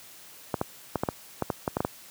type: clicks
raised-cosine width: 1 ms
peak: -11 dBFS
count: 11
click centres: 0.542 / 0.614 / 0.957 / 1.035 / 1.088 / 1.423 / 1.502 / 1.678 / 1.769 / 1.805 / 1.849 s
effects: white hiss -49 dBFS RMS until 2.1 s + high-pass 80 Hz 12 dB/octave